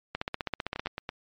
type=two click trains; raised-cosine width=0.3 ms; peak=-17 / -14 dBFS; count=4 / 12; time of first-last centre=0.76-1.091 / 0.15-0.86 s; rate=9.06 / 15.5 Hz; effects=low-pass 5000 Hz 12 dB/octave + MP3 48 kbps